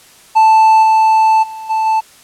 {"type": "tone with level steps", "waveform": "triangle", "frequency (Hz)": 880, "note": "A5", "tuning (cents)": 0, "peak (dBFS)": [-3, -5, -23, -10, -8], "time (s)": [0.35, 2.01], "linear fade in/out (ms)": 20, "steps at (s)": [0.82, 1.42, 1.69, 1.85], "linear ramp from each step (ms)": 20, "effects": ["white hiss -43 dBFS RMS until 2.23 s", "low-pass 11000 Hz 12 dB/octave"]}